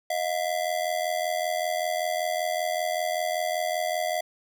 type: ring-modulated tone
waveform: square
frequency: 670 Hz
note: E5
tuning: 28 cents sharp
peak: -23 dBFS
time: 0.1-4.21 s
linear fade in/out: 5 ms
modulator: 42.6 Hz
effects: none